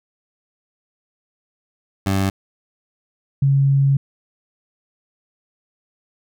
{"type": "tone pair in turn", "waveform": ["20% pulse", "sine"], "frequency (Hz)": [96.7, 138.02], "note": ["G2", "C#3"], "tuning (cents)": [-23, -7], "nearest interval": "tritone", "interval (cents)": 616, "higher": "second", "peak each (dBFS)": -12, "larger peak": "neither", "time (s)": [[2.06, 2.3], [3.42, 3.97]], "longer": "second", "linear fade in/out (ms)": 5, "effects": []}